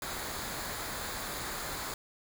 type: noise with comb filter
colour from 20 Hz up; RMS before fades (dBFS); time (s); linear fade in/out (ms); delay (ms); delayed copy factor
pink; -38; 0.02-1.94; 2; 0.35; -0.5
effects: none